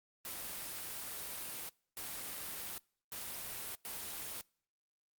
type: noise bursts at uneven times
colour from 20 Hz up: white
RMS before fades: -43 dBFS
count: 4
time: 0.25-1.69 / 1.97-2.78 / 3.12-3.75 / 3.85-4.41 s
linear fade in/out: 0 ms
effects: noise-tail reverb RT60 0.5 s tail -26 dB re dry + Opus 32 kbps